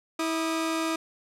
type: tone pair together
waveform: sawtooth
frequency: 324.5 / 1225 Hz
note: E4 / D#6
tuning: -27 / -27 cents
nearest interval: octave + major seventh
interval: 2300 cents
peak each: -23 / -29 dBFS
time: 0.19-0.96 s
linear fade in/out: 5 ms
effects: low-pass 11000 Hz 12 dB/octave